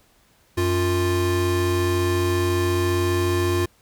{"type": "tone pair together", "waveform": "square", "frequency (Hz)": [92.19, 351.1], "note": ["F#2", "F4"], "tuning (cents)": [-6, 9], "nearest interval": "octave + major seventh", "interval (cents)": 2315, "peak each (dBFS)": [-23, -22], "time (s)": [0.57, 3.66], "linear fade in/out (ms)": 10, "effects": ["pink hiss -59 dBFS RMS until 3.81 s"]}